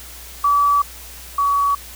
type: tone pair in turn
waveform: sine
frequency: 1149 / 1131.9 Hz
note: D6 / C#6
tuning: -38 / +36 cents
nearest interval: unison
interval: 26 cents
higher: first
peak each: -12 / -14 dBFS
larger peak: first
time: 0.44-0.82 / 1.38-1.75 s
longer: first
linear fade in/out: 5 ms
effects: added 60 Hz sine -40 dBFS peak until 1.95 s + white hiss -38 dBFS RMS until 1.95 s